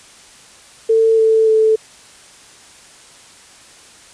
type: tone with pitch steps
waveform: sine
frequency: 447.9 / 443.3 / 438.7 Hz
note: A4 / A4 / A4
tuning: +31 / +13 / -5 cents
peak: -9 dBFS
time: 0.89-1.76 s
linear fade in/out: 10 ms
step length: 290 ms
effects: white hiss -43 dBFS RMS until 4.13 s + resampled to 22050 Hz